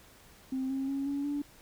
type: tone with pitch steps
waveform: sine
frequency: 262.3 / 268.6 / 275 / 281.6 / 288.4 Hz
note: C4 / C4 / C#4 / C#4 / D4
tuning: +4 / +46 / -14 / +27 / -31 cents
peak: -29 dBFS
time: 0.52-1.42 s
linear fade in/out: 5 ms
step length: 180 ms
effects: tanh soft clip ceiling -26 dBFS + pink hiss -57 dBFS RMS until 1.61 s